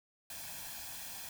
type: noise with comb filter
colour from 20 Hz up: white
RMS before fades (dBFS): -45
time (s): 0.3-1.29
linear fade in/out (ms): 2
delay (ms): 1.2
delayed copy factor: +0.65
effects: none